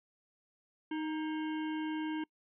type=harmonic tone with a mistuned harmonic; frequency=311.1 Hz; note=D#4; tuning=in tune; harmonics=1 / 3 / 5 / 7 / 9 / 10; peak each=-34 / -44 / -48 / -51 / -53 / -54 dBFS; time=0.91-2.24 s; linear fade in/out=5 ms; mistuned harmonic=5; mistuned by=+48 cents; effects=noise-tail reverb RT60 0.1 s tail -25 dB re dry